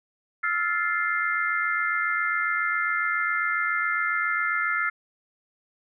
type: chord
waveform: sine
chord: F major seventh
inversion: third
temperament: just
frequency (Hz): 1309.6 / 1396.9 / 1746.1 / 2095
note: E6 / F6 / A6 / C7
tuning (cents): -12 / 0 / -14 / +2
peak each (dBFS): -30 / -27 / -29 / -28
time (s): 0.43-4.9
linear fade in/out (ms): 10
effects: none